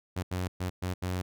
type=tone bursts at uneven times; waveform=sawtooth; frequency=91.2 Hz; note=F#2; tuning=24 cents flat; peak=-26 dBFS; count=5; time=0.16-0.23 / 0.31-0.48 / 0.6-0.7 / 0.82-0.94 / 1.02-1.22 s; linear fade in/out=10 ms; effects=none